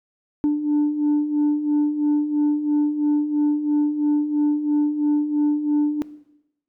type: beating tone pair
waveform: sine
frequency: 293.7 / 296.7 Hz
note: D4 / D4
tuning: 0 / +18 cents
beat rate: 3 Hz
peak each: -22 / -17 dBFS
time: 0.44-6.02 s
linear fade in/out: 0 ms
effects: noise-tail reverb RT60 0.9 s tail -18 dB re dry + tanh soft clip ceiling -14 dBFS